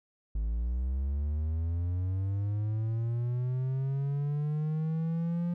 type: linear sweep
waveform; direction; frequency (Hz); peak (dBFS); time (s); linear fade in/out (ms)
triangle; up; 51.91 to 174.61; -26; 0.35-5.54; 5
effects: none